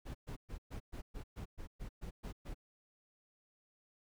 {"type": "noise bursts", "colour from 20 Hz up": "brown", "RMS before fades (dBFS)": -44, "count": 12, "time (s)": [0.05, 2.546], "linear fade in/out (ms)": 20, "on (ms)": 98, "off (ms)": 120, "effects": []}